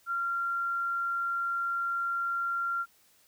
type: tone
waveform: sine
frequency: 1380 Hz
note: F6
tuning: 21 cents flat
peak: -28 dBFS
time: 0.06-2.86 s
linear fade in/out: 50 ms
effects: white hiss -64 dBFS RMS until 3.27 s